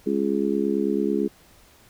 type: harmonic tone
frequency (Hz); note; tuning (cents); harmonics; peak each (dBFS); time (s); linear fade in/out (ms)
69.1; C#2; -5; 3 / 4 / 5 / 6; -26 / -26 / -26 / -26; 0.06-1.28; 10
effects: pink hiss -54 dBFS RMS until 1.89 s